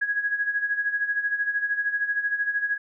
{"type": "tone with tremolo", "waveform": "sine", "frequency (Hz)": 1660, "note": "G#6", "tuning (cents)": -1, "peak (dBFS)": -20, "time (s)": [0.01, 2.78], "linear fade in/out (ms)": 10, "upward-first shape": "sine", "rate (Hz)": 13, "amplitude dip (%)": 70, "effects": []}